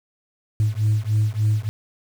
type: beating tone pair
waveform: sine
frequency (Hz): 105.5 / 108.9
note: G#2 / A2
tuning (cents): +28 / -17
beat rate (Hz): 3.4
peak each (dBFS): -19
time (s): 0.6-1.69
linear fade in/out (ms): 0
effects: tanh soft clip ceiling -13 dBFS + 7-bit